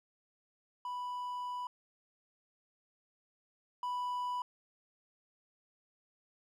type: tone pair in turn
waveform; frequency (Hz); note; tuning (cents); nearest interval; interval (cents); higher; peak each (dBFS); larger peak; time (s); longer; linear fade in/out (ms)
triangle; 987.8 / 987.8; B5 / B5; 0 / 0; unison; 0; neither; -35 / -32; second; 0.85-1.67 / 3.83-4.42; first; 2
effects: none